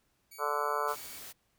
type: tone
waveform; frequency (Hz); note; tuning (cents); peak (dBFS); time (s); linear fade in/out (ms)
5% pulse; 2262; C#7; +34; -39; 0.31-1.19; 10
type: harmonic tone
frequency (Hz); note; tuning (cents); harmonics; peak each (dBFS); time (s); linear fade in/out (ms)
146.6; D3; -3; 3 / 4 / 5 / 6 / 7 / 8 / 9 / 10; -37 / -38 / -41 / -39 / -35 / -37 / -35 / -42; 0.38-0.96; 50
type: noise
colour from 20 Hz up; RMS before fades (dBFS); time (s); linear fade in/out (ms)
white; -46; 0.87-1.33; 20
effects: pink hiss -74 dBFS RMS until 1.58 s